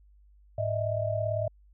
sine tone cluster, 105.4 / 611 / 649 Hz, G#2 / D#5 / E5, +26 / -32 / -27 cents, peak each -31 dBFS, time 0.58-1.48 s, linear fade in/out 5 ms, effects added 50 Hz sine -55 dBFS peak until 1.73 s

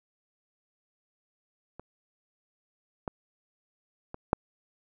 clicks, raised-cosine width 1 ms, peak -28 / -18 / -24 / -7 dBFS, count 4, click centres 1.796 / 3.078 / 4.144 / 4.331 s, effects none

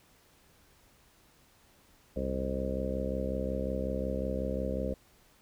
harmonic tone with a mistuned harmonic, 65.5 Hz, C2, 2 cents sharp, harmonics 1 / 2 / 3 / 4 / 5 / 6 / 7 / 8 / 9, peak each -36 / -44 / -37 / -40 / -44 / -44 / -40 / -36 / -42 dBFS, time 2.16-4.94 s, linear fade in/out 5 ms, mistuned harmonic 9, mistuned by +52 cents, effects pink hiss -63 dBFS RMS until 5.41 s

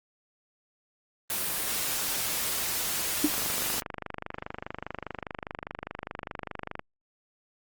white noise, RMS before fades -30 dBFS, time 1.3-3.8 s, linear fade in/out 0 ms
sine tone with exponential decay, 299.7 Hz, D4, 35 cents sharp, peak -16 dBFS, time 3.24-3.32 s, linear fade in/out 5 ms, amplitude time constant 16 ms
click train, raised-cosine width 0.5 ms, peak -19 dBFS, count 87, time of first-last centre 3.34-6.794 s, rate 24.9 Hz
effects Opus 24 kbps

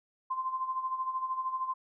sine tone with tremolo, 1041 Hz, C6, 9 cents flat, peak -28 dBFS, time 0.3-1.74 s, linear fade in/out 10 ms, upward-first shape sine, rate 13 Hz, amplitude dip 65%, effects none

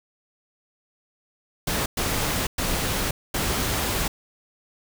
pink noise bursts at uneven times, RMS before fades -25 dBFS, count 4, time 1.67-1.86 / 1.97-2.47 / 2.58-3.11 / 3.34-4.08 s, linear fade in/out 5 ms, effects none

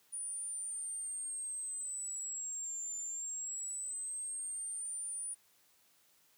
sine linear two-way sweep, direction down then up, 9510 to 7150 to 9510 Hz, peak -38 dBFS, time 0.12-5.35 s, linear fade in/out 20 ms, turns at 2.96 s, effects white hiss -69 dBFS RMS until 6.37 s + high-pass 80 Hz 12 dB/octave

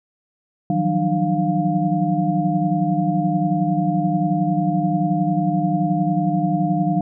sine tone cluster, 158.3 / 177.1 / 188.4 / 301.5 / 702 Hz, D#3 / F3 / F#3 / D4 / F5, +30 / +24 / +32 / +46 / +9 cents, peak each -23 dBFS, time 0.7-7.01 s, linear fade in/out 2 ms, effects none

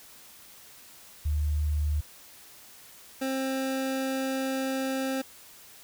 sine / 25% pulse tone pair in turn, 74.9 / 265.5 Hz, D2 / C4, +35 / +25 cents, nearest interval octave + minor seventh, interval 2190 cents, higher second, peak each -24 dBFS, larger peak neither, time 1.25-2.01 / 3.21-5.22 s, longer second, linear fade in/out 10 ms, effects white hiss -51 dBFS RMS until 5.83 s

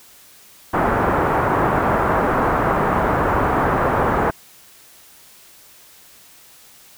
white low-pass noise, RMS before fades -18 dBFS, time 0.73-4.31 s, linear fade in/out 10 ms, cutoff 1300 Hz, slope 24 dB/octave, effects white hiss -47 dBFS RMS until 6.97 s

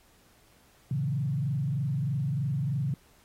sine tone with frequency modulation, 138.59 Hz, C#3, in tune, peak -26 dBFS, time 0.91-2.94 s, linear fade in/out 2 ms, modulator 23.2 Hz, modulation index 1, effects pink hiss -62 dBFS RMS until 3.24 s + AAC 48 kbps

